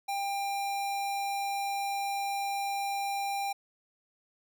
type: tone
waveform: square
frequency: 796 Hz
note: G5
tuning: 26 cents sharp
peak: -31 dBFS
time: 0.08-3.53 s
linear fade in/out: 10 ms
effects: none